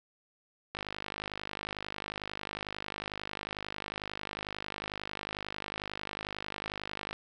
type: click train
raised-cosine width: 0.3 ms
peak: -20 dBFS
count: 327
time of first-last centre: 0.75-7.13 s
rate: 51.1 Hz
effects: none